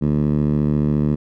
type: tone with band-pass filter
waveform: 10% pulse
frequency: 74.3 Hz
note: D2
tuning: 21 cents sharp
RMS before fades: -18 dBFS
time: 0.01-1.16 s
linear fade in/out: 20 ms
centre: 180 Hz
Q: 1.6
effects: none